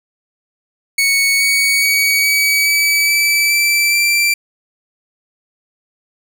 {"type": "tone with pitch steps", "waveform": "sawtooth", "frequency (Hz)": [2220, 2238, 2256, 2275, 2293, 2312, 2330, 2349], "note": ["C#7", "C#7", "C#7", "C#7", "D7", "D7", "D7", "D7"], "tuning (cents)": [2, 16, 30, 44, -42, -28, -14, 0], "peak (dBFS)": -8, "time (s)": [0.98, 4.34], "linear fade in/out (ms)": 5, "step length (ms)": 420, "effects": []}